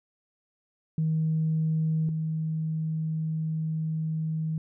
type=tone pair in turn; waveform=sine; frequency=158.5 / 158.5 Hz; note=D#3 / D#3; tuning=+32 / +32 cents; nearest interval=unison; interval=0 cents; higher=neither; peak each=-22 / -26 dBFS; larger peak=first; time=0.98-2.09 / 2.09-4.58 s; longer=second; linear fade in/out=2 ms; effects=tanh soft clip ceiling -18 dBFS